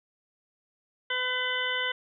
harmonic tone, 504 Hz, B4, 35 cents sharp, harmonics 1 / 2 / 3 / 4 / 6 / 7, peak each -37 / -37 / -32 / -32 / -32 / -38 dBFS, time 1.1-1.92 s, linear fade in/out 5 ms, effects none

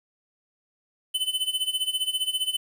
square tone with tremolo, 3030 Hz, F#7, 40 cents sharp, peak -22 dBFS, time 1.14-2.57 s, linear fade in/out 10 ms, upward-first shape sine, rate 15 Hz, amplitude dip 85%, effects 9-bit

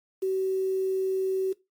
sine tone with quantisation, 380 Hz, F#4, 46 cents sharp, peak -23 dBFS, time 0.22-1.53 s, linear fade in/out 10 ms, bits 8, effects noise-tail reverb RT60 0.2 s tail -18 dB re dry + MP3 96 kbps

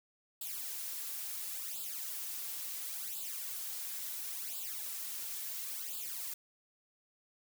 blue noise with flanger, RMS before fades -41 dBFS, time 0.41-6.34 s, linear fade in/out 5 ms, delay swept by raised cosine 0.25 to 4.35 ms, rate 0.72 Hz, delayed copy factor +0.8, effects none

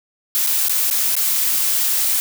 blue noise with dropouts, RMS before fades -18 dBFS, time 0.35-2.2 s, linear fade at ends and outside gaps 0 ms, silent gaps 0.465-0.471 / 0.684-0.695 / 0.901-0.911 / 1.153-1.166 s, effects none

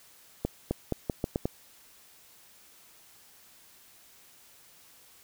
accelerating click train, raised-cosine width 2 ms, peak -14 dBFS, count 7, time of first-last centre 0.45-1.455 s, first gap 260 ms, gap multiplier 0.82, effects white hiss -57 dBFS RMS until 5.23 s

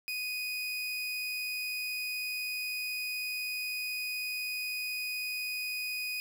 30% pulse tone, 2489 Hz, D#7, in tune, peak -31 dBFS, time 0.08-6.2 s, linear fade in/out 0 ms, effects none

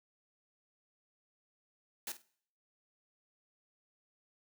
white noise with echo, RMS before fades -40 dBFS, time 2.07-2.12 s, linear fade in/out 2 ms, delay 50 ms, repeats 2, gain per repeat -14 dB, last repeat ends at 2.22 s, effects noise-tail reverb RT60 0.6 s tail -22 dB re dry + high-pass 200 Hz 12 dB/octave

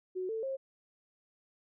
sine tone with pitch steps, 370 / 445.1 / 535.5 Hz, F#4 / A4 / C5, 0 / +20 / +40 cents, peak -33 dBFS, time 0.15-0.57 s, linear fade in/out 20 ms, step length 140 ms, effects none

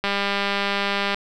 click train, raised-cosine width 0.3 ms, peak -7 dBFS, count 222, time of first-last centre 0.04-1.145 s, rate 200 Hz, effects none

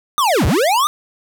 square linear two-way sweep, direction down then up, 1244.5 to 51.6 to 1244.5 Hz, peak -13 dBFS, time 0.18-0.87 s, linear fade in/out 0 ms, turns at 0.46 s, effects none

